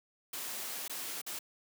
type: noise with dropouts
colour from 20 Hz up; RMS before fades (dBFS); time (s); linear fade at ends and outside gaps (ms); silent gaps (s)
white; -40; 0.33-1.39; 5; 0.88-0.896 / 1.216-1.264
effects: high-pass 200 Hz 12 dB/octave